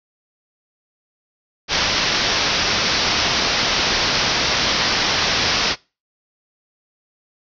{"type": "low-pass noise", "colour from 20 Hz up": "white", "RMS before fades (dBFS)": -19, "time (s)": [1.68, 5.76], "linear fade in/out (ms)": 50, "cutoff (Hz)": 5800, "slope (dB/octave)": 96, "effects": ["noise-tail reverb RT60 0.3 s tail -24 dB re dry"]}